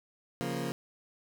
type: chord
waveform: 20% pulse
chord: Bb minor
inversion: first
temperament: equal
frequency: 138.59 / 174.61 / 233.1 Hz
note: Db3 / F3 / Bb3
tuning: 0 / 0 / 0 cents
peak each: -32 dBFS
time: 0.41-0.72 s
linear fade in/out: 0 ms
effects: none